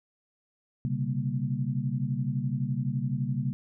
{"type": "tone cluster", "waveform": "sine", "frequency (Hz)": [127.8, 139.6, 196.1, 232.5], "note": ["C3", "C#3", "G3", "A#3"], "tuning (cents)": [-40, 13, 1, -4], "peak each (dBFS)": [-31, -30, -35, -35], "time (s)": [0.85, 3.53], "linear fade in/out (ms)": 0, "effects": []}